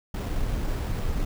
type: noise with sample-and-hold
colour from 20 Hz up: brown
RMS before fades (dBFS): -27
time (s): 0.14-1.25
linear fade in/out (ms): 5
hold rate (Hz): 6300
effects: none